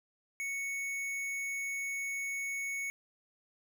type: tone with tanh clipping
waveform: sine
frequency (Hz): 2217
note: C#7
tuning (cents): 0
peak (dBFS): -36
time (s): 0.4-2.9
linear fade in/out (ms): 0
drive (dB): 16
effects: none